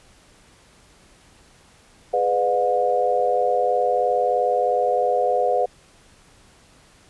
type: chord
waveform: sine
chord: G# diminished seventh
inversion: none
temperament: just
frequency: 415.3 / 498.4 / 598 / 717.6 Hz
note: G#4 / B4 / D5 / F5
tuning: 0 / +16 / +31 / +47 cents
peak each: -27 / -21 / -25 / -21 dBFS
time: 2.13-5.66 s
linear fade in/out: 10 ms
effects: pink hiss -53 dBFS RMS until 7.09 s + resampled to 24000 Hz